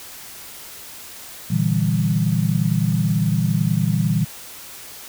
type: chord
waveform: sine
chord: E half-diminished seventh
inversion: second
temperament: equal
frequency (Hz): 116.54 / 146.83 / 164.81 / 196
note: Bb2 / D3 / E3 / G3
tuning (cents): 0 / 0 / 0 / 0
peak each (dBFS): -22 / -23 / -20 / -23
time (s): 1.5-4.25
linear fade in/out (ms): 10
effects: white hiss -38 dBFS RMS until 5.08 s